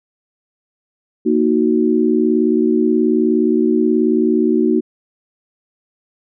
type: chord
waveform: sine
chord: D# minor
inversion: second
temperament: equal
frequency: 233.1 / 311.1 / 370 Hz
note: A#3 / D#4 / F#4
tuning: 0 / 0 / 0 cents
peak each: -16 dBFS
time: 1.25-4.81 s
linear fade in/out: 20 ms
effects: none

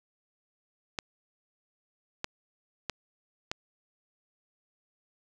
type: clicks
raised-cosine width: 0.2 ms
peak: -14 dBFS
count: 4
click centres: 0.988 / 2.244 / 2.897 / 3.515 s
effects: none

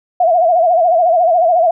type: tone with vibrato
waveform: sine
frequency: 687 Hz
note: F5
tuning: 29 cents flat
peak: -8 dBFS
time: 0.2-1.71 s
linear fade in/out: 5 ms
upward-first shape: sine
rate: 14 Hz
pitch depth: 110 cents each way
effects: none

